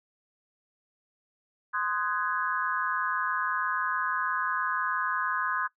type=chord; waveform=sine; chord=Ab dominant seventh; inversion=first; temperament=just; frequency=1038.3 / 1245.9 / 1495.1 / 1661.2 Hz; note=C6 / Eb6 / Gb6 / Ab6; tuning=-14 / +2 / +18 / 0 cents; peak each=-32 dBFS; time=1.73-5.68 s; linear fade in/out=20 ms; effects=noise-tail reverb RT60 0.1 s tail -19 dB re dry